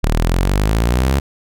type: exponential sweep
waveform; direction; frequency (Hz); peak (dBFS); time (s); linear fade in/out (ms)
sawtooth; up; 36.71 to 70.5; -9; 0.03-1.2; 10
effects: none